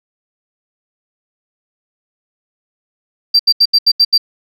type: tone bursts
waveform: sine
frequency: 4699 Hz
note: D8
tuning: in tune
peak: -4 dBFS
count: 7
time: 3.34-4.18 s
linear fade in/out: 10 ms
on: 54 ms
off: 77 ms
effects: tanh soft clip ceiling -3 dBFS

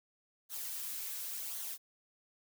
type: noise with flanger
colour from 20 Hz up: blue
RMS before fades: -41 dBFS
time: 0.49-1.78 s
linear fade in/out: 50 ms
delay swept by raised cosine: 0.39 to 4.19 ms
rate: 0.92 Hz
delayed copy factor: -0.5
effects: none

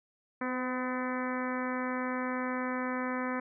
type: harmonic tone with a mistuned harmonic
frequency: 253.1 Hz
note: B3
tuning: 43 cents sharp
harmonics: 1 / 2 / 3 / 4 / 5 / 6 / 7 / 8 / 9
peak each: -34 / -38 / -44 / -39 / -41 / -43 / -42 / -45 / -48 dBFS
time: 0.41-3.4 s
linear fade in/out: 5 ms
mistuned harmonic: 2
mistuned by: +18 cents
effects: none

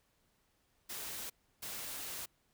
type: noise bursts at uneven times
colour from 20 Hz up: white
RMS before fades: -43 dBFS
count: 2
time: 0.89-1.3 / 1.62-2.26 s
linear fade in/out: 10 ms
effects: pink hiss -75 dBFS RMS until 2.53 s

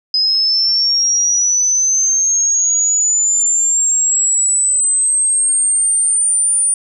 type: linear sweep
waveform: sine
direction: up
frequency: 5030 to 9360 Hz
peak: -11 dBFS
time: 0.14-6.74 s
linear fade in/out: 2 ms
effects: none

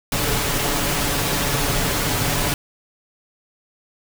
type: noise with comb filter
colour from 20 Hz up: pink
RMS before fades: -21 dBFS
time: 0.12-2.54 s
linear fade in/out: 2 ms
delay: 7 ms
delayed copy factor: +0.5
effects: none

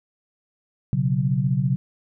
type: chord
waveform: sine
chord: B suspended second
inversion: none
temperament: equal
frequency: 123.47 / 138.59 / 185 Hz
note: B2 / C#3 / F#3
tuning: 0 / 0 / 0 cents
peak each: -24 / -21 / -25 dBFS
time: 0.93-1.76 s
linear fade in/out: 0 ms
effects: none

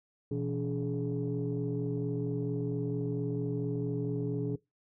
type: tone cluster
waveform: sine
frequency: 123.5 / 167.9 / 286.1 / 421.7 Hz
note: B2 / E3 / D4 / G#4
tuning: 0 / +32 / -45 / +26 cents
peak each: -34 / -36 / -35 / -35 dBFS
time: 0.31-4.56 s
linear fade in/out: 5 ms
effects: noise-tail reverb RT60 0.2 s tail -21 dB re dry + tanh soft clip ceiling -23 dBFS

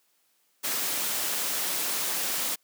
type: noise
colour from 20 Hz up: white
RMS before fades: -29 dBFS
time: 0.63-2.56 s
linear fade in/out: 20 ms
effects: white hiss -69 dBFS RMS until 2.63 s + high-pass 200 Hz 12 dB/octave

